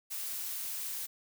blue noise, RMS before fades -38 dBFS, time 0.1-1.07 s, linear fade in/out 20 ms, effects none

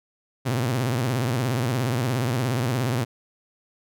sawtooth tone with vibrato, 123.47 Hz, B2, in tune, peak -18 dBFS, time 0.45-3.05 s, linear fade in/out 20 ms, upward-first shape sine, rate 17 Hz, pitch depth 170 cents each way, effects none

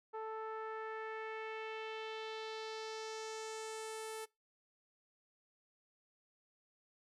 sawtooth tone with low-pass filter sweep, 440 Hz, A4, in tune, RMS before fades -44 dBFS, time 0.13-4.26 s, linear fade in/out 20 ms, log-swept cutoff 1100 to 11000 Hz, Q 2.1, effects noise-tail reverb RT60 0.2 s tail -22 dB re dry

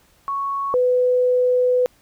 sine tone pair in turn, 1108.7 / 499.3 Hz, C#6 / B4, 0 / +19 cents, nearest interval octave + major second, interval 1381 cents, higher first, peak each -21 / -14 dBFS, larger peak second, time 0.28-0.74 / 0.74-1.86 s, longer second, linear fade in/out 0 ms, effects pink hiss -57 dBFS RMS until 2.01 s

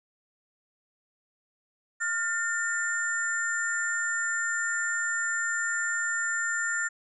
sine tone cluster, 1408 / 1801 / 7200 Hz, F6 / A6 / A8, +14 / +40 / +39 cents, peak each -30 / -29 / -35 dBFS, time 2-6.89 s, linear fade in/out 20 ms, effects none

